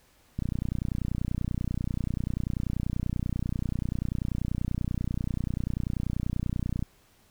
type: click train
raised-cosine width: 5 ms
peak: -17 dBFS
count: 196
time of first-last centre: 0.39-6.826 s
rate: 30.3 Hz
effects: pink hiss -62 dBFS RMS until 7.3 s